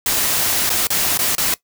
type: noise with dropouts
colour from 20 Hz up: white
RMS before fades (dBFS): -18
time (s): 0.06-1.54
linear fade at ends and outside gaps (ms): 1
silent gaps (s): 0.694-0.702 / 0.87-0.904 / 1.174-1.19 / 1.351-1.381
effects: noise-tail reverb RT60 0.1 s tail -19 dB re dry